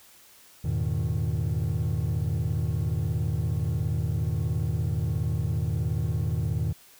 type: chord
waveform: triangle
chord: E major seventh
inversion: none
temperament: equal with one note detuned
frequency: 82.41 / 103.83 / 120.86 / 155.56 Hz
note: E2 / G#2 / B2 / D#3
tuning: 0 / 0 / -37 / 0 cents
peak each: -27 dBFS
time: 0.64-6.73 s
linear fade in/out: 10 ms
effects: tanh soft clip ceiling -18 dBFS + white hiss -54 dBFS RMS until 6.99 s